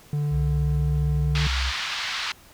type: tone with pitch glide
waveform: triangle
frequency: 146.83 to 148.02 Hz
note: D3 to D3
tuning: 0 to +14 cents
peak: -20 dBFS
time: 0.13-1.47 s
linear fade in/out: 2 ms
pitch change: +14 cents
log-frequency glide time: 0.26-1.21 s
type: tone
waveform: sine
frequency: 65.3 Hz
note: C2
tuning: 3 cents flat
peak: -23 dBFS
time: 0.3-1.73 s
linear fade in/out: 50 ms
type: band-pass noise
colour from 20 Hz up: white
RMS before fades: -29 dBFS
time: 1.35-2.32 s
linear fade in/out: 2 ms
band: 950 to 4400 Hz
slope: 24 dB/octave
effects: pink hiss -51 dBFS RMS until 2.53 s